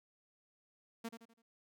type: tone with echo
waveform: sawtooth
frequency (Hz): 229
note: A#3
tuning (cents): -31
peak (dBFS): -36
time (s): 1.04-1.09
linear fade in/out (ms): 10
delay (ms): 83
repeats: 4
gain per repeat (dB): -8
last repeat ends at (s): 1.422
effects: none